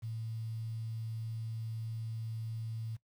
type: tone with quantisation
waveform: sine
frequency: 112.3 Hz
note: A2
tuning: 36 cents sharp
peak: -37 dBFS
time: 0.02-2.97 s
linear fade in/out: 20 ms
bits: 10
effects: noise-tail reverb RT60 0.1 s tail -18 dB re dry